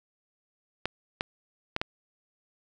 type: clicks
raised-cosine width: 0.3 ms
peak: -12 dBFS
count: 4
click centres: 0.856 / 1.209 / 1.764 / 1.815 s
effects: none